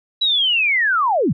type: linear sweep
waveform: sine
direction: down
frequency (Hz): 3951 to 100.3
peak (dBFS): -14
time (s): 0.21-1.33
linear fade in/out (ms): 10
effects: none